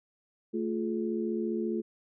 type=tone cluster; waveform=sine; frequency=221.7 / 350 / 424.8 Hz; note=A3 / F4 / G#4; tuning=+13 / +4 / +39 cents; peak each=-32 / -32 / -36 dBFS; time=0.53-1.82 s; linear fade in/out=20 ms; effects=none